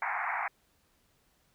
pink band-pass noise, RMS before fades -33 dBFS, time 0.02-0.48 s, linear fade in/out 2 ms, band 700 to 2300 Hz, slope 96 dB/octave, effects pink hiss -70 dBFS RMS until 1.54 s

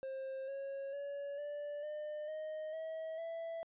triangle tone with pitch steps, 532 / 548.9 / 566.2 / 584.2 / 602.7 / 621.8 / 641.5 / 661.8 Hz, C5 / C#5 / C#5 / D5 / D5 / D#5 / E5 / E5, +29 / -17 / +37 / -9 / +45 / -1 / -47 / +7 cents, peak -38 dBFS, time 0.03-3.63 s, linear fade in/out 0 ms, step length 450 ms, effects resampled to 8000 Hz

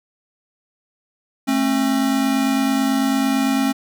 square tone pair together, 220 / 269 Hz, A3 / C4, 0 / +48 cents, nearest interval minor third, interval 348 cents, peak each -23 / -18 dBFS, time 1.47-3.73 s, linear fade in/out 20 ms, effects none

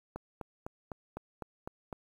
click train, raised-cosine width 1 ms, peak -25 dBFS, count 8, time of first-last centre 0.16-1.928 s, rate 3.96 Hz, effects 9-bit

